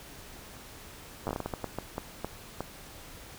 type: slowing click train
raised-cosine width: 1 ms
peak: -18 dBFS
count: 14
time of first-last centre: 1.27-2.606 s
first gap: 9 ms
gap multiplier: 1.36
effects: pink hiss -48 dBFS RMS until 3.38 s